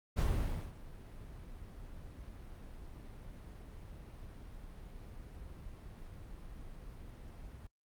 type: noise with ADSR envelope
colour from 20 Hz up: brown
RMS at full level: -30 dBFS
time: 0.16-7.67 s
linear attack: 29 ms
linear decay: 530 ms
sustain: -19 dB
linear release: 4 ms
effects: noise-tail reverb RT60 0.1 s tail -23 dB re dry + Opus 48 kbps